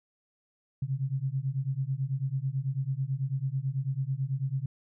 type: beating tone pair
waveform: sine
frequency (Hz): 130 / 139.1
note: C3 / C#3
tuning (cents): -11 / +6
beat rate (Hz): 9.1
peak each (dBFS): -31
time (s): 0.82-4.66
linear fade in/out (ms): 5
effects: none